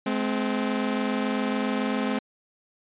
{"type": "tone pair together", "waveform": "sawtooth", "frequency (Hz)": [212.4, 259.6], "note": ["G#3", "C4"], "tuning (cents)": [39, -13], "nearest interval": "minor third", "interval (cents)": 348, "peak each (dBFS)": -23, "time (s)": [0.06, 2.19], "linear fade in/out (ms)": 5, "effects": ["resampled to 8000 Hz"]}